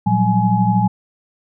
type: tone cluster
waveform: sine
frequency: 116.8 / 180.6 / 193.2 / 842 Hz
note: A#2 / F#3 / G3 / G#5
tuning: +4 / -42 / -25 / +24 cents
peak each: -18 dBFS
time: 0.06-0.88 s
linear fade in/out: 10 ms
effects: none